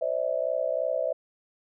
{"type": "tone cluster", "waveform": "sine", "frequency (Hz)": [517, 580, 643], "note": ["C5", "D5", "E5"], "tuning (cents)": [-21, -22, -43], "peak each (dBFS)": [-30, -30, -28], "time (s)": [0.01, 1.13], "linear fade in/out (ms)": 10, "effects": []}